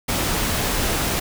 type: noise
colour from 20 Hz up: pink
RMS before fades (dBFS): -22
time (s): 0.08-1.2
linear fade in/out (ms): 10
effects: none